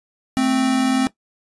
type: tone pair together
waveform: square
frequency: 220.3 / 261.6 Hz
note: A3 / C4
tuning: +2 / 0 cents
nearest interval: minor third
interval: 298 cents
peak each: -24 / -17 dBFS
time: 0.37-1.07 s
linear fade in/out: 0 ms
effects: noise-tail reverb RT60 0.1 s tail -17 dB re dry + resampled to 24000 Hz